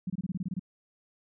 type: tone bursts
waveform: sine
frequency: 183.6 Hz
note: F#3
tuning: 13 cents flat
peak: -29 dBFS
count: 10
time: 0.07-0.595 s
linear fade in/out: 5 ms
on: 30 ms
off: 25 ms
effects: none